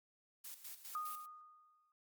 blue noise with tremolo, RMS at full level -49 dBFS, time 0.44-1.26 s, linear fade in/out 10 ms, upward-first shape square, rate 4.9 Hz, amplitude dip 70%
sine tone with exponential decay, 1232 Hz, D#6, 17 cents flat, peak -37 dBFS, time 0.95-1.92 s, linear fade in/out 1 ms, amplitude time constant 210 ms
effects noise-tail reverb RT60 0.1 s tail -24 dB re dry + Opus 48 kbps

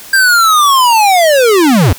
square linear sweep, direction down, 1598 to 73.42 Hz, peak -6 dBFS, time 0.13-1.93 s, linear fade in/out 5 ms, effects white hiss -32 dBFS RMS until 1.98 s

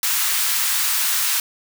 white high-pass noise, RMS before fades -20 dBFS, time 0.03-1.4 s, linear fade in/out 2 ms, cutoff 1000 Hz, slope 24 dB/octave, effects none

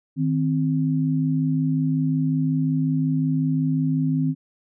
sine tone pair together, 156.1 / 261.6 Hz, D#3 / C4, +6 / 0 cents, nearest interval major sixth, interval 894 cents, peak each -21 / -22 dBFS, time 0.16-4.35 s, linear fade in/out 50 ms, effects none

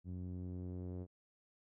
sawtooth tone with low-pass filter sweep, 90.5 Hz, F#2, 38 cents flat, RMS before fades -44 dBFS, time 0.04-1.07 s, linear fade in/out 50 ms, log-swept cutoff 220 to 450 Hz, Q 1.3, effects none

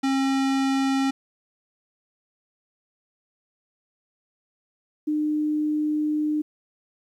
square / sine tone pair in turn, 269.6 / 302.8 Hz, C#4 / D#4, -48 / -47 cents, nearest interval major second, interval 201 cents, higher second, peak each -21 dBFS, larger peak neither, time 0.03-1.11 / 5.07-6.42 s, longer second, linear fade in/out 10 ms, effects low-pass 7000 Hz 12 dB/octave + 10-bit

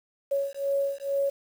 sine beating tone pair, 555 / 557.2 Hz, C#5 / C#5, +2 / +9 cents, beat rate 2.2 Hz, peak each -28 dBFS, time 0.31-1.3 s, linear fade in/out 10 ms, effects 8-bit

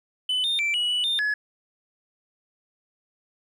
sine tone with pitch steps, 3009 / 3642 / 2338 / 2923 / 2954 / 3620 / 1697 Hz, F#7 / A#7 / D7 / F#7 / F#7 / A7 / G#6, +28 / -41 / -8 / -22 / -3 / +48 / +37 cents, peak -19 dBFS, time 0.29-1.34 s, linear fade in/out 5 ms, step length 150 ms, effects tanh soft clip ceiling -21 dBFS + 10-bit

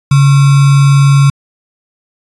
sine tone with sample-and-hold, 139.5 Hz, C#3, 11 cents sharp, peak -3 dBFS, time 0.11-1.3 s, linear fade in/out 5 ms, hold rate 1225 Hz, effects resampled to 24000 Hz

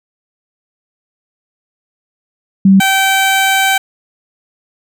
sine / 15% pulse tone pair in turn, 193.3 / 773.2 Hz, G3 / G5, -24 / -24 cents, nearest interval 2 octaves, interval 2400 cents, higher second, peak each -3 dBFS, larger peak neither, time 2.65-2.8 / 2.8-3.78 s, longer second, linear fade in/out 5 ms, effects none

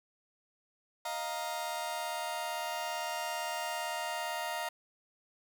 sawtooth chord, Eb suspended second, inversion none, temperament just, 622.3 / 700 / 933.4 Hz, Eb5 / F5 / Bb5, 0 / +4 / +2 cents, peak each -37 / -35 / -34 dBFS, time 1.05-4.69 s, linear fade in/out 5 ms, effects none

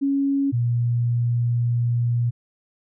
sine tone pair in turn, 277.2 / 119.41 Hz, C#4 / A#2, 0 / +42 cents, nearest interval octave + minor third, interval 1458 cents, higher first, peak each -18 dBFS, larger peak neither, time 0.01-0.52 / 0.52-2.31 s, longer second, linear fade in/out 20 ms, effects none

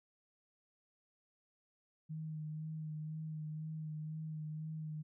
sine tone with vibrato, 155.56 Hz, D#3, in tune, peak -40 dBFS, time 2.09-5.03 s, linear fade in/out 20 ms, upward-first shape sine, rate 2 Hz, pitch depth 23 cents each way, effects none

